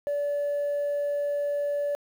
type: tone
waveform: sine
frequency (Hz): 577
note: D5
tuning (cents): -31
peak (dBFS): -23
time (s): 0.07-1.95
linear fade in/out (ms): 0
effects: tanh soft clip ceiling -23 dBFS + 9-bit